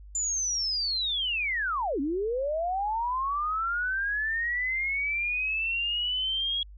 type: linear two-way sweep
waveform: sine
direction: down then up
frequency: 7160 to 263 to 3320 Hz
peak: -26 dBFS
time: 0.15-6.63 s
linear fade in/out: 2 ms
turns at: 2 s
effects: added 50 Hz sine -44 dBFS peak until 6.77 s